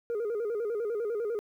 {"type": "tone with vibrato", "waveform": "sine", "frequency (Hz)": 441.4, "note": "A4", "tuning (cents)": 5, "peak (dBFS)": -26, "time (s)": [0.1, 1.39], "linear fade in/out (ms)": 0, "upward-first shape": "square", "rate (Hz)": 10, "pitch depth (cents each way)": 110, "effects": ["tanh soft clip ceiling -28 dBFS", "11-bit"]}